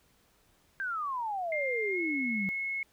sine exponential sweep, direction down, 1607 to 185 Hz, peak -31 dBFS, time 0.8-2.49 s, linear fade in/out 0 ms
sine tone with pitch glide, 2109 to 2180 Hz, C7 to C#7, +13 to -29 cents, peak -31 dBFS, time 1.52-2.83 s, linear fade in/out 2 ms, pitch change +58 cents, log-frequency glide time 1.89-2.01 s
effects pink hiss -67 dBFS RMS until 2.92 s

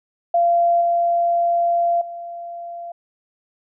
sine tone with level steps, 688 Hz, F5, 26 cents flat, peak -13 / -15 / -29 dBFS, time 0.34-2.92 s, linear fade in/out 5 ms, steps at 0.81 / 2.01 s, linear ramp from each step 5 ms, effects none

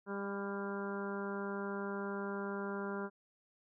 harmonic tone with a mistuned harmonic, 199.5 Hz, G3, 31 cents sharp, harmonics 1 / 2 / 3 / 4 / 5 / 6 / 7 / 8, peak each -41 / -41 / -48 / -51 / -47 / -52 / -46 / -53 dBFS, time 0.06-3.1 s, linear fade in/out 50 ms, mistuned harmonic 6, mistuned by -25 cents, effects none

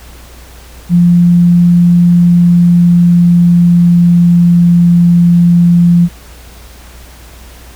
sine tone with pitch glide, 174 to 172.8 Hz, F3 to F3, -6 to -18 cents, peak -3 dBFS, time 0.89-6.09 s, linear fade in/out 50 ms, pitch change -12 cents, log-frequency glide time 2.11-4.96 s, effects added 60 Hz sine -33 dBFS peak until 7.75 s + pink hiss -37 dBFS RMS until 7.75 s

